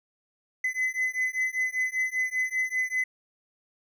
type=beating tone pair; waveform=triangle; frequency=2022 / 2027.1 Hz; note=B6 / B6; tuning=+40 / +45 cents; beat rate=5.1 Hz; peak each=-27 dBFS; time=0.64-3.04 s; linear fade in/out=5 ms; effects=none